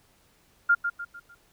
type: tone with echo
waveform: sine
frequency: 1403 Hz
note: F6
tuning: 8 cents sharp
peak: -16 dBFS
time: 0.69-0.75 s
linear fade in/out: 10 ms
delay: 150 ms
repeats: 4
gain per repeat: -8 dB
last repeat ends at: 1.35 s
effects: pink hiss -63 dBFS RMS until 1.52 s